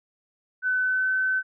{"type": "tone with pitch glide", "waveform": "sine", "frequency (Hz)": [1509, 1523.9], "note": ["F#6", "G6"], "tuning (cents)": [34, -49], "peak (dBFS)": -21, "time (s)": [0.62, 1.43], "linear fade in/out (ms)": 50, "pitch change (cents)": 17, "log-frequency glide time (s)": [0.82, 1.11], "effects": []}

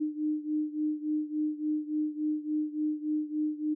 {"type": "beating tone pair", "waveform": "sine", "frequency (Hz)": [303.2, 306.7], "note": ["D#4", "D#4"], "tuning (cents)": [-45, -25], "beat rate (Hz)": 3.5, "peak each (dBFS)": [-30, -33], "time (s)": [0, 3.75], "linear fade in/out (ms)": 20, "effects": []}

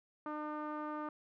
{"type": "tone with low-pass filter", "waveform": "sawtooth", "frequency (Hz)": 301.9, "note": "D4", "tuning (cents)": 48, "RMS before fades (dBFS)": -41, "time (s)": [0.26, 1.09], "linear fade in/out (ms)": 2, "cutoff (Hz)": 1200, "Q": 3.4, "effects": []}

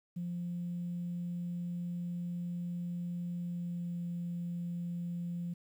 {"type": "tone with pitch glide", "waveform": "sine", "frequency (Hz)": [174.61, 173.2], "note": ["F3", "F3"], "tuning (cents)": [0, -14], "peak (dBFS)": -34, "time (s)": [0.16, 5.54], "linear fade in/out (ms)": 10, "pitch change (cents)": -14, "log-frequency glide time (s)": [3.38, 4], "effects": ["tanh soft clip ceiling -31 dBFS", "11-bit"]}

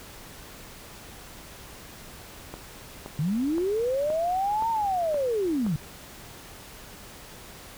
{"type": "click train", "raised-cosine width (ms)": 1, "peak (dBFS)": -23, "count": 7, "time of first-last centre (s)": [2.54, 5.665], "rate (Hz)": 1.92}
{"type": "linear two-way sweep", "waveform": "sine", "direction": "up then down", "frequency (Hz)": [138.59, 923, 138.59], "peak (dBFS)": -23, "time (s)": [3.19, 5.76], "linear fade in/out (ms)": 2, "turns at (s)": 4.7}
{"effects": ["pink hiss -45 dBFS RMS until 7.77 s"]}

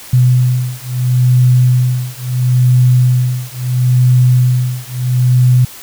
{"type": "beating tone pair", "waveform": "sine", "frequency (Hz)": [125.2, 125.94], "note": ["B2", "B2"], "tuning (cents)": [24, 34], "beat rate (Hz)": 0.74, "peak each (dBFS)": -11, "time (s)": [0.13, 5.65], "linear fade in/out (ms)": 5, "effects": ["white hiss -33 dBFS RMS until 5.82 s"]}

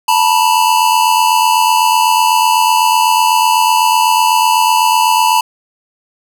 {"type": "tone pair together", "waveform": "square", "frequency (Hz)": [887, 975], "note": ["A5", "B5"], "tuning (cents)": [14, -23], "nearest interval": "major second", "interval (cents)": 163, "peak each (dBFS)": -12, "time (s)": [0.08, 5.41], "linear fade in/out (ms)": 5, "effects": []}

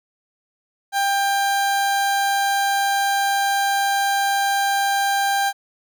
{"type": "tone", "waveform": "30% pulse", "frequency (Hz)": 794, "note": "G5", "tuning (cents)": 22, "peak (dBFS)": -15, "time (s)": [0.92, 5.53], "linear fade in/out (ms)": 50, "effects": []}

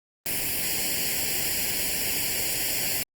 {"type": "noise with comb filter", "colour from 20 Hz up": "white", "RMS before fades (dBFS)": -27, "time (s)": [0.26, 3.03], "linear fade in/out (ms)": 0, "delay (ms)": 0.4, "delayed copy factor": 0.95, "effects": ["Opus 32 kbps"]}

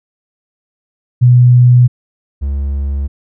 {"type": "tone pair in turn", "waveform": ["sine", "triangle"], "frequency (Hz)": [123.47, 69.68], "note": ["B2", "C#2"], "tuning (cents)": [0, 10], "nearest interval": "minor seventh", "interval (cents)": 990, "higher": "first", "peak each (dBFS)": [-3, -12], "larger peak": "first", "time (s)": [[1.21, 1.88], [2.41, 3.08]], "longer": "neither", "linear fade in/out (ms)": 20, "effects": []}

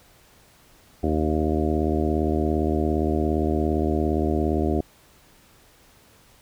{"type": "harmonic tone with a mistuned harmonic", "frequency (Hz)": 77.4, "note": "D#2", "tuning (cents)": -9, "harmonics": [1, 2, 3, 4, 5, 6, 7, 8, 9], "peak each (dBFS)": [-25, -33, -27, -26, -27, -36, -35, -34, -32], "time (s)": [1.03, 4.81], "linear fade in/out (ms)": 5, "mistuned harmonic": 9, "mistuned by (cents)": 15, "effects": ["pink hiss -55 dBFS RMS until 6.41 s"]}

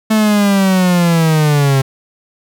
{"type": "linear sweep", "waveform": "45% pulse", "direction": "down", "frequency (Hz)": [220, 132.6], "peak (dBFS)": -9, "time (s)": [0.1, 1.82], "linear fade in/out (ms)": 10, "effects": []}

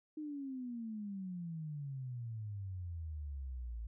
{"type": "exponential sweep", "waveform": "sine", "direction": "down", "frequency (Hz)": [311.1, 54.6], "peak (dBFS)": -40, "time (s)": [0.17, 3.87], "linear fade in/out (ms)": 5, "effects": []}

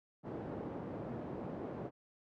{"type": "band-pass noise", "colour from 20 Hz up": "pink", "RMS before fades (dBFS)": -43, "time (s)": [0.23, 1.91], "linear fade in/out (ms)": 50, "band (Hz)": [160, 600], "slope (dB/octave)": 12, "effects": []}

